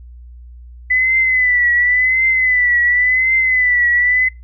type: tone with vibrato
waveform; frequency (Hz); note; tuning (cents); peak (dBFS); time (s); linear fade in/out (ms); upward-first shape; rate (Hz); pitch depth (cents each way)
sine; 2000; B6; +21; -11; 0.9-4.29; 10; triangle; 0.92; 70
effects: noise-tail reverb RT60 0.2 s tail -21 dB re dry + added 60 Hz sine -34 dBFS peak until 4.43 s